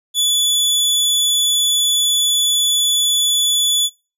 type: tone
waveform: sawtooth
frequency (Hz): 3446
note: A7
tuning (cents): -37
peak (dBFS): -10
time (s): 0.14-3.9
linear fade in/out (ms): 50
effects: noise-tail reverb RT60 0.3 s tail -22 dB re dry + resampled to 32000 Hz